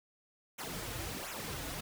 pink noise with flanger, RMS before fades -41 dBFS, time 0.58-1.81 s, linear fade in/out 10 ms, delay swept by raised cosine 0.21 to 5.21 ms, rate 1.4 Hz, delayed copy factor -0.8, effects none

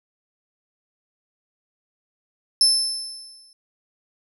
35% pulse tone with exponential decay, 5274 Hz, E8, in tune, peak -9 dBFS, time 2.61-3.53 s, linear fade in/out 1 ms, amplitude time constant 200 ms, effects none

